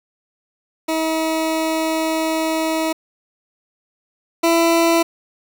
20% pulse tone pair in turn, 320 / 333.8 Hz, D#4 / E4, +49 / +22 cents, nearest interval minor second, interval 73 cents, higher second, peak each -13 / -8 dBFS, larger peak second, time 0.88-2.93 / 4.43-5.03 s, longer first, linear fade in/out 10 ms, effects 7-bit

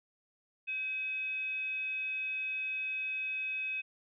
sine tone with frequency modulation, 2548 Hz, D#7, 41 cents sharp, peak -33 dBFS, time 0.67-3.82 s, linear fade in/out 20 ms, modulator 986 Hz, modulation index 0.21, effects none

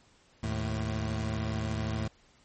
25% pulse tone pair together, 77.15 / 109.1 Hz, D#2 / A2, -14 / -14 cents, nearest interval tritone, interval 600 cents, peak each -31 / -28 dBFS, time 0.43-2.08 s, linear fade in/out 5 ms, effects pink hiss -63 dBFS RMS until 2.44 s + MP3 32 kbps

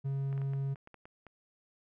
triangle tone, 137.1 Hz, C#3, 19 cents flat, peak -29 dBFS, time 0.04-0.75 s, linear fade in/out 20 ms
clicks, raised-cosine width 0.5 ms, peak -36 dBFS, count 9, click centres 0.328 / 0.378 / 0.417 / 0.535 / 0.758 / 0.874 / 0.943 / 1.055 / 1.267 s
effects none

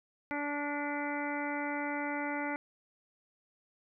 harmonic tone with a mistuned harmonic, 290 Hz, D4, 22 cents flat, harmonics 1 / 2 / 3 / 4 / 5 / 6 / 7 / 8, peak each -37 / -41 / -39 / -48 / -41 / -50 / -40 / -47 dBFS, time 0.31-2.56 s, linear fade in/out 0 ms, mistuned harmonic 6, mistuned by +31 cents, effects none

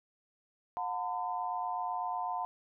sine tone cluster, 722 / 904 / 1012 Hz, F#5 / A5 / B5, -43 / +47 / +42 cents, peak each -36 / -37 / -38 dBFS, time 0.77-2.45 s, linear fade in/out 0 ms, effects none

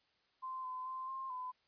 sine tone with pitch steps, 1039 / 1021 / 1040 / 1060 / 1010 Hz, C6 / C6 / C6 / C6 / B5, -12 / -43 / -11 / +22 / +39 cents, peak -40 dBFS, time 0.42-1.52 s, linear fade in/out 20 ms, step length 220 ms, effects white hiss -75 dBFS RMS until 1.67 s + resampled to 11025 Hz

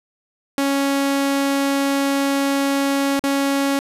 sawtooth tone with dropouts, 277.2 Hz, C#4, in tune, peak -13 dBFS, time 0.58-3.79 s, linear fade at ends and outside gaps 1 ms, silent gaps 3.194-3.238 s, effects resampled to 32000 Hz + 9-bit

